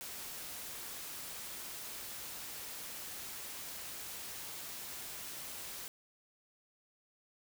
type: noise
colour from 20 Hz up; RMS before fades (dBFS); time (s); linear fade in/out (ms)
white; -45; 0.01-5.88; 0
effects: none